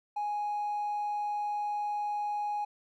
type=tone; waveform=triangle; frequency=830.6 Hz; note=G#5; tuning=in tune; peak=-27 dBFS; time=0.16-2.65 s; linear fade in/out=10 ms; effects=tanh soft clip ceiling -26 dBFS